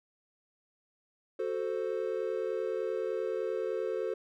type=chord; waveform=triangle; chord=F# diminished; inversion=none; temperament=equal; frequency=370 / 440 / 523.3 Hz; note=F#4 / A4 / C5; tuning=0 / 0 / 0 cents; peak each=-34 / -32 / -34 dBFS; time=1.39-4.14 s; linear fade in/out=5 ms; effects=none